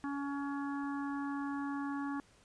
harmonic tone, 281.4 Hz, C#4, 26 cents sharp, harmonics 1 / 3 / 4 / 5 / 6, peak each -36 / -45 / -45 / -50 / -49 dBFS, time 0.04-2.2 s, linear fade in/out 0 ms, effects pink hiss -65 dBFS RMS until 2.44 s + resampled to 22050 Hz

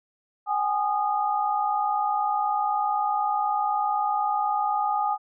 sine tone cluster, 772 / 832 / 1231 Hz, G5 / G#5 / D#6, -27 / +3 / -19 cents, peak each -29 / -24 / -28 dBFS, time 0.46-5.18 s, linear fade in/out 50 ms, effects none

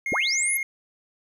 triangle tone, 2140 Hz, C7, 38 cents sharp, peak -23 dBFS, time 0.06-0.63 s, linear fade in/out 2 ms
sine linear sweep, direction up, 154.2 to 11570 Hz, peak -23 dBFS, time 0.12-0.57 s, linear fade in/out 0 ms
effects none

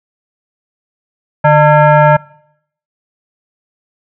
sine tone with frequency modulation, 148.9 Hz, D3, 24 cents sharp, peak -4 dBFS, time 1.44-2.17 s, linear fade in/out 10 ms, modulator 753 Hz, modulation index 1.5, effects noise-tail reverb RT60 0.7 s tail -23 dB re dry

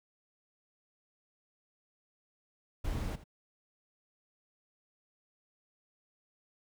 brown noise with echo, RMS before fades -35 dBFS, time 2.84-3.16 s, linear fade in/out 10 ms, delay 81 ms, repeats 1, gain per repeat -15 dB, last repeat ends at 3.241 s, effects none

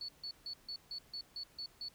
sine tone bursts, 4435 Hz, C#8, in tune, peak -40 dBFS, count 9, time 0.01-1.885 s, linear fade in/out 2 ms, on 75 ms, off 150 ms, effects pink hiss -65 dBFS RMS until 1.94 s

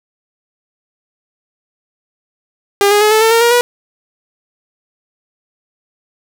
sawtooth tone with pitch steps, 402.7 / 413.5 / 424.7 / 436.1 / 447.9 / 459.9 / 472.3 / 485 Hz, G4 / G#4 / G#4 / A4 / A4 / A#4 / A#4 / B4, +47 / -8 / +39 / -15 / +31 / -23 / +23 / -31 cents, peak -4 dBFS, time 2.81-3.61 s, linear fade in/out 0 ms, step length 100 ms, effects none

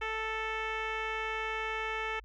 10% pulse tone with low-pass filter, 440 Hz, A4, in tune, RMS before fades -35 dBFS, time 0.01-2.2 s, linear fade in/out 10 ms, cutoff 2600 Hz, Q 1.5, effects added 51 Hz sine -50 dBFS peak until 2.24 s

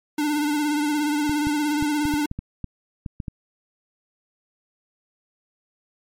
square tone with vibrato, 296.9 Hz, D4, 19 cents sharp, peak -21 dBFS, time 0.18-2.26 s, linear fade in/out 5 ms, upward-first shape triangle, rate 17 Hz, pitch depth 54 cents each way
clicks, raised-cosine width 5 ms, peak -17 dBFS, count 11, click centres 1.295 / 1.47 / 1.825 / 2.054 / 2.139 / 2.314 / 2.39 / 2.643 / 3.062 / 3.202 / 3.282 s
effects MP3 64 kbps

